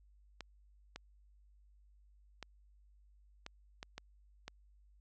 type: clicks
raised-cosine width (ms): 0.2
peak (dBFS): -27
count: 7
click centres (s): 0.407 / 0.96 / 2.427 / 3.464 / 3.829 / 3.98 / 4.48
effects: added 50 Hz sine -62 dBFS peak until 5 s + low-pass 7000 Hz 12 dB/octave